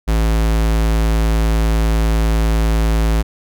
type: tone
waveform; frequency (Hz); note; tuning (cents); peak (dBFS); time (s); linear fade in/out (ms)
square; 55; A1; 0; -13; 0.07-3.23; 20
effects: none